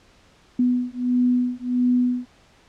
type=beating tone pair; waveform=sine; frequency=246.9 / 248.4 Hz; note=B3 / B3; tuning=0 / +10 cents; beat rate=1.5 Hz; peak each=-21 / -21 dBFS; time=0.59-2.26 s; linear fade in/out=5 ms; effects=pink hiss -55 dBFS RMS until 2.68 s + low-pass 6000 Hz 12 dB/octave